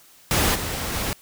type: noise with level steps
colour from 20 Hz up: pink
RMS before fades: -20 / -28 / -26 dBFS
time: 0.31-1.13 s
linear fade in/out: 0 ms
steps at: 0.54 / 0.92 s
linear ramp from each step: 20 ms
effects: white hiss -52 dBFS RMS until 1.21 s